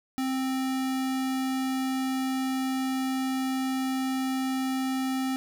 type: tone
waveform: square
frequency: 262.6 Hz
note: C4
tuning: 6 cents sharp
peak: -27 dBFS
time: 0.18-5.36 s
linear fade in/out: 0 ms
effects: none